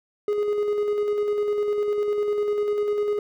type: tone with tremolo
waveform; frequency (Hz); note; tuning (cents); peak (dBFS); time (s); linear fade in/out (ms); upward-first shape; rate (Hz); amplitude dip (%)
triangle; 415.3; G#4; 0; -18; 0.28-3.19; 2; square; 10; 30
effects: none